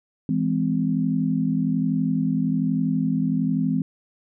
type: chord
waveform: sine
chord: E augmented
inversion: none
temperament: just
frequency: 164.81 / 206 / 257.5 Hz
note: E3 / G#3 / B#3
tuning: 0 / -14 / -28 cents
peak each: -24 / -25 / -23 dBFS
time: 0.29-3.82 s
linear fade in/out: 2 ms
effects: none